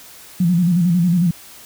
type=tone with vibrato; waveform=sine; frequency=174.61 Hz; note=F3; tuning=in tune; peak=-12 dBFS; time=0.4-1.31 s; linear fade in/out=5 ms; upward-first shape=square; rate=11 Hz; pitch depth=74 cents each way; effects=white hiss -41 dBFS RMS until 1.65 s